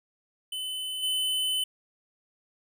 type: tone with level steps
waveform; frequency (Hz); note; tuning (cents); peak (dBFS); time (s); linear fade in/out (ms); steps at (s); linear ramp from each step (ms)
square; 3027; F#7; +39; -32 / -26; 0.52-1.64; 5; 1.02; 20
effects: none